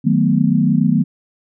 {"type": "chord", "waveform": "sine", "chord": "B dominant seventh", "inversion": "first", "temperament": "equal", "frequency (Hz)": [155.56, 185, 220, 246.9], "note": ["D#3", "F#3", "A3", "B3"], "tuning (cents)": [0, 0, 0, 0], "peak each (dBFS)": -17, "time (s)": [0.04, 1.04], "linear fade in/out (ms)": 20, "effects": []}